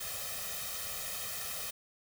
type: noise with comb filter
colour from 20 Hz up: white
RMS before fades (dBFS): -39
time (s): 0-1.71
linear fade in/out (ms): 10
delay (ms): 1.6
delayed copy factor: +1
effects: none